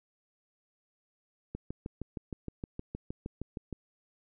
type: click train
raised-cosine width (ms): 3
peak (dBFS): -24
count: 15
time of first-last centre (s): 1.55-3.727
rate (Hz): 6.43
effects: none